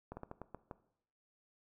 slowing click train, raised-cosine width 1 ms, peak -30 dBFS, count 7, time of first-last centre 0.12-0.712 s, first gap 50 ms, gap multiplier 1.27, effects noise-tail reverb RT60 0.7 s tail -17 dB re dry

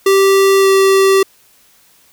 square tone with pitch glide, 390 to 387.5 Hz, G4 to G4, -9 to -20 cents, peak -8 dBFS, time 0.06-1.23 s, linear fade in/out 5 ms, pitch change -11 cents, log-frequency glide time 0.6-0.67 s, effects white hiss -50 dBFS RMS until 2.12 s

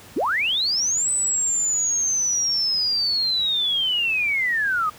sine linear two-way sweep, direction up then down, 198.1 to 8060 to 1200 Hz, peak -19 dBFS, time 0.16-4.9 s, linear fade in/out 10 ms, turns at 1.11 s, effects pink hiss -45 dBFS RMS until 4.98 s + high-pass 60 Hz 12 dB/octave

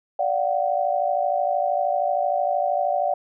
sine tone cluster, 583 / 707 / 760 Hz, D5 / F5 / F#5, -13 / +21 / +46 cents, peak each -24 dBFS, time 0.19-3.14 s, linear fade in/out 5 ms, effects none

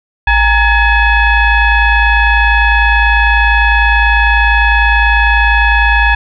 sine tone with frequency modulation, 816 Hz, G#5, 31 cents flat, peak -6 dBFS, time 0.27-6.15 s, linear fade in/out 5 ms, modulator 871 Hz, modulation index 1.9, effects none

